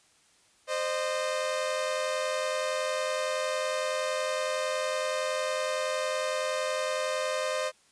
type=tone pair together; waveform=sawtooth; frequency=521.2 / 612 Hz; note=C5 / D#5; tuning=-7 / -29 cents; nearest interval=minor third; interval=278 cents; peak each=-27 dBFS; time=0.67-7.72 s; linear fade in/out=50 ms; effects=white hiss -63 dBFS RMS until 7.91 s + resampled to 22050 Hz